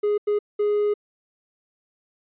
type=tone bursts at uneven times; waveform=triangle; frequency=415.3 Hz; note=G#4; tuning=in tune; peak=-16 dBFS; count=3; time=0.03-0.18 / 0.27-0.39 / 0.59-0.94 s; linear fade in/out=10 ms; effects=tanh soft clip ceiling -12 dBFS + resampled to 8000 Hz